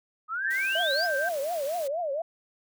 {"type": "exponential sweep", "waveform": "sine", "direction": "up", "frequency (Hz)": [1234, 5274], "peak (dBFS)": -28, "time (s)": [0.28, 1.08], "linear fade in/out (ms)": 50}
{"type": "tone", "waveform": "sine", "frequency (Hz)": 1568, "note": "G6", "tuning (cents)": 0, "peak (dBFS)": -27, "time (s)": [0.44, 1.29], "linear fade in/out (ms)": 5}
{"type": "high-pass noise", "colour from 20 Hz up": "white", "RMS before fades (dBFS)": -43, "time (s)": [0.5, 1.88], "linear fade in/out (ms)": 10, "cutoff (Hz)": 190, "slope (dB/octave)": 12}
{"type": "tone with vibrato", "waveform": "sine", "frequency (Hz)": 622, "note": "D#5", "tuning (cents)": -1, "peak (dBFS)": -27, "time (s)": [0.75, 2.22], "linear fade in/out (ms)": 5, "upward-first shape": "triangle", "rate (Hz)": 4.2, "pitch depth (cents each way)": 270}
{"effects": []}